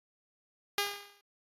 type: tone with exponential decay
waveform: 5% pulse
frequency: 405.9 Hz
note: G#4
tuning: 40 cents flat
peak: -15 dBFS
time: 0.78-1.21 s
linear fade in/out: 2 ms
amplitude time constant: 93 ms
effects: AAC 48 kbps

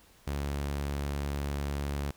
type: tone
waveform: sawtooth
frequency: 71.1 Hz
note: C#2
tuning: 45 cents sharp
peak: -27 dBFS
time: 0.27-2.11 s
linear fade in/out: 5 ms
effects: pink hiss -60 dBFS RMS until 2.16 s

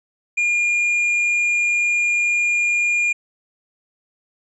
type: tone with tanh clipping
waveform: sine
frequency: 2417 Hz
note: D7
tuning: 49 cents sharp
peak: -17 dBFS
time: 0.37-3.13 s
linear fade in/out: 10 ms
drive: 5 dB
effects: resampled to 24000 Hz

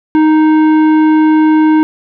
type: tone with tanh clipping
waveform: triangle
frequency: 311.1 Hz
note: D#4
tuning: in tune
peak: -7 dBFS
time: 0.15-1.83 s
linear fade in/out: 0 ms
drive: 16 dB
effects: none

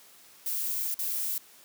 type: noise with dropouts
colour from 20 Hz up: violet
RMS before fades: -31 dBFS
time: 0.46-1.38 s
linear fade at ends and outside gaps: 2 ms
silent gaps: 0.943-0.99 s
effects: white hiss -55 dBFS RMS until 1.64 s + high-pass 150 Hz 12 dB/octave

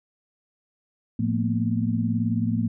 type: tone cluster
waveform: sine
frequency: 110.4 / 173.6 / 224.9 / 243.4 Hz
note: A2 / F3 / A3 / B3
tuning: +6 / -10 / +38 / -25 cents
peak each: -26 / -30 / -25 / -28 dBFS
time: 1.19-2.68 s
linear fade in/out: 5 ms
effects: none

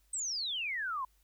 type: exponential sweep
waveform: sine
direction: down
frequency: 8372 to 991 Hz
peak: -33 dBFS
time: 0.13-1.05 s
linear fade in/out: 5 ms
effects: added 50 Hz sine -67 dBFS peak until 1.23 s + white hiss -73 dBFS RMS until 1.23 s

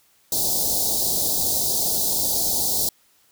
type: band-stop noise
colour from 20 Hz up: white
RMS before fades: -22 dBFS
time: 0.32-2.89 s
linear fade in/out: 2 ms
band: 840 to 3900 Hz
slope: 48 dB/octave
effects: white hiss -60 dBFS RMS until 3.31 s

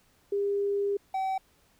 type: tone pair in turn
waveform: sine / triangle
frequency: 402.3 / 764.9 Hz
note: G4 / G5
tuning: +45 / -43 cents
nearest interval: major seventh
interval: 1112 cents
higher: second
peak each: -25 dBFS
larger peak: neither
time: 0.32-0.97 / 1.14-1.38 s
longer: first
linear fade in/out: 5 ms
effects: pink hiss -65 dBFS RMS until 1.79 s

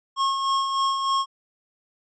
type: tone with tremolo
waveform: square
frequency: 1085 Hz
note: C#6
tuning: 37 cents flat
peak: -20 dBFS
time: 0.16-1.26 s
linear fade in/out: 50 ms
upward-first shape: sine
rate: 3.3 Hz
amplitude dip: 45%
effects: resampled to 16000 Hz

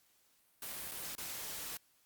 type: noise with dropouts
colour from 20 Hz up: white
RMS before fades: -43 dBFS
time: 0.62-1.77 s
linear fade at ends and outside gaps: 2 ms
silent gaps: 0.913-0.917 / 1.152-1.181 s
effects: white hiss -71 dBFS RMS until 2.05 s + Opus 48 kbps

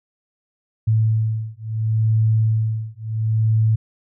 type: beating tone pair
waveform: sine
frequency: 110 / 110.72 Hz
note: A2 / A2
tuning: 0 / +11 cents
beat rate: 0.72 Hz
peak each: -19 / -19 dBFS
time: 0.87-3.76 s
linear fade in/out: 10 ms
effects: none

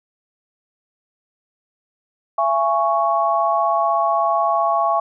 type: chord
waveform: sine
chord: C# minor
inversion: first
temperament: equal with one note detuned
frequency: 674.7 / 830.6 / 1108.7 Hz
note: E5 / G#5 / C#6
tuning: +40 / 0 / 0 cents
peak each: -19 / -21 / -19 dBFS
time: 2.38-5 s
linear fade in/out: 5 ms
effects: none

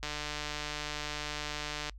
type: click train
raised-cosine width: 0.2 ms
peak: -19 dBFS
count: 279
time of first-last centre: 0.03-1.896 s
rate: 149 Hz
effects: noise-tail reverb RT60 0.1 s tail -26 dB re dry + added 50 Hz sine -45 dBFS peak until 1.98 s

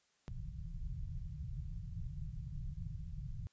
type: low-pass noise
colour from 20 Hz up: pink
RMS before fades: -43 dBFS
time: 0.28-3.47 s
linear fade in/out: 0 ms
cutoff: 170 Hz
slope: 96 dB/octave
effects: white hiss -75 dBFS RMS until 3.52 s + resampled to 16000 Hz

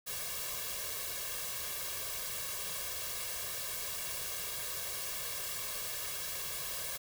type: noise with comb filter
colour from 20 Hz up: white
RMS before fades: -39 dBFS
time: 0.06-6.98 s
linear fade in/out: 20 ms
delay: 1.8 ms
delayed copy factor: +0.95
effects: none

